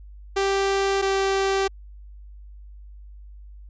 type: tone pair in turn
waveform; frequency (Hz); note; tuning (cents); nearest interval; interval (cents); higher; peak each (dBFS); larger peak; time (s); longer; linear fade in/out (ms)
sawtooth; 392 / 389.1; G4 / G4; 0 / -13; unison; 13; first; -16; neither; 0.36-1.02 / 1.02-1.68; neither; 10
effects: added 50 Hz sine -40 dBFS peak until 3.69 s + resampled to 16000 Hz